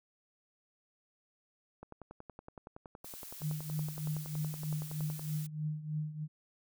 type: click train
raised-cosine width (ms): 1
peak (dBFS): -33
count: 37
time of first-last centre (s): 1.83-5.194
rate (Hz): 10.7
type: noise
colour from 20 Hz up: blue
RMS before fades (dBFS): -48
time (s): 3.04-5.47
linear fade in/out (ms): 10
type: tone with tremolo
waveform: sine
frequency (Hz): 152.9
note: D#3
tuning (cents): -30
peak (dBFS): -31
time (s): 3.4-6.28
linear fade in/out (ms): 50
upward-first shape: triangle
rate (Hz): 3.2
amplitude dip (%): 80
effects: none